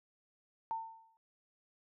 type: tone with exponential decay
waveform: sine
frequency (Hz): 900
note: A5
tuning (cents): +39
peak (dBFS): -32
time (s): 0.71-1.17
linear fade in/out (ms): 0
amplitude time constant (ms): 100
effects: none